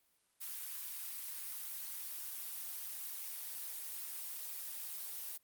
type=noise with high-pass filter sweep; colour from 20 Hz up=blue; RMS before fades=-44 dBFS; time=0.4-5.38 s; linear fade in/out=20 ms; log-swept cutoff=1100 to 360 Hz; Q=1.1; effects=white hiss -75 dBFS RMS until 5.43 s + Opus 32 kbps